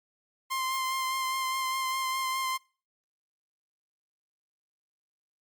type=tone with vibrato; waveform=sawtooth; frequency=1049 Hz; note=C6; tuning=4 cents sharp; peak=-25 dBFS; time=0.5-2.58 s; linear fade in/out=20 ms; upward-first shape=sine; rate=4.9 Hz; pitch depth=17 cents each way
type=noise with exponential growth; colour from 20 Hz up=violet; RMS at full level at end=-38 dBFS; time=0.64-0.76 s; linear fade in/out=1 ms; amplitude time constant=26 ms
effects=noise-tail reverb RT60 0.4 s tail -26 dB re dry + Opus 48 kbps